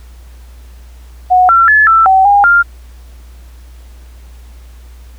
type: tone with pitch steps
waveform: sine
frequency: 733 / 1356 / 1720 / 1331 / 763 / 810 / 1397 Hz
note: F#5 / E6 / A6 / E6 / G5 / G#5 / F6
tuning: -16 / +49 / -40 / +16 / -47 / -43 / 0 cents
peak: -4 dBFS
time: 1.3-2.63 s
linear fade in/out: 20 ms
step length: 190 ms
effects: added 60 Hz sine -32 dBFS peak until 5.18 s + pink hiss -47 dBFS RMS until 5.18 s